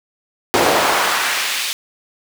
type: noise with high-pass filter sweep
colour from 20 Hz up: brown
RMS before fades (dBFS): -17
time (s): 0.54-1.73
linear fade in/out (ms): 0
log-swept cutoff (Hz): 430 to 3400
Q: 1
effects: none